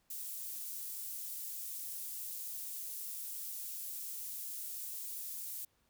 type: high-pass noise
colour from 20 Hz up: pink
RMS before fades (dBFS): -43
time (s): 0.1-5.65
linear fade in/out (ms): 5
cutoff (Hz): 12000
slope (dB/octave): 12
effects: pink hiss -75 dBFS RMS until 5.89 s